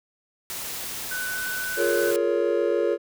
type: noise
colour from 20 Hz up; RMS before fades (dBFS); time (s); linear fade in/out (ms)
white; -33; 0.5-2.16; 0
type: tone with vibrato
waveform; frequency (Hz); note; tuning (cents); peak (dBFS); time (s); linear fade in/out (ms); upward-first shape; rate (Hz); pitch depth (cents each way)
sine; 1498; F#6; +21; -28; 1.11-2.11; 5; sine; 17; 11
type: chord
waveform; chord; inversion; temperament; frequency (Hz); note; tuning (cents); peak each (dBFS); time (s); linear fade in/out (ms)
triangle; Bb minor seventh; second; just; 349.6 / 419.5 / 466.2 / 559.4; F4 / Ab4 / Bb4 / Db5; +2 / +17 / 0 / +16; -24; 1.76-2.98; 50
effects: none